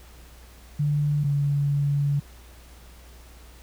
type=tone pair in turn; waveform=sine; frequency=146.83 / 142.81 Hz; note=D3 / D3; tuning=0 / -48 cents; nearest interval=unison; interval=48 cents; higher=first; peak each=-20 dBFS; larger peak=neither; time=0.79-1.24 / 1.24-2.2 s; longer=second; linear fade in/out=10 ms; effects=added 60 Hz sine -46 dBFS peak until 3.62 s + pink hiss -52 dBFS RMS until 3.62 s